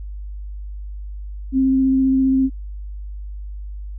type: tone with vibrato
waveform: sine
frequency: 264.7 Hz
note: C4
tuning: 20 cents sharp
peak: -13 dBFS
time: 1.52-2.5 s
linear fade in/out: 50 ms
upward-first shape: sine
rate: 15 Hz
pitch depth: 11 cents each way
effects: added 50 Hz sine -28 dBFS peak until 3.98 s